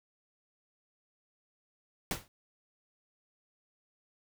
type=noise with exponential decay; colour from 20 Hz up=pink; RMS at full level=-30 dBFS; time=2.11-2.28 s; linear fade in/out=1 ms; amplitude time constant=36 ms; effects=none